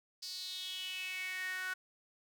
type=tone with high-pass filter sweep; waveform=sawtooth; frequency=371 Hz; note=F#4; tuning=5 cents sharp; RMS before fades=-41 dBFS; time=0.22-1.74 s; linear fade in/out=10 ms; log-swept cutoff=4800 to 1500 Hz; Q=6.5; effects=none